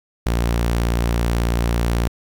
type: tone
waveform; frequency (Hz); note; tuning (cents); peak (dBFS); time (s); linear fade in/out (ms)
sawtooth; 58.27; A#1; 0; -13; 0.26-2.08; 5
effects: 9-bit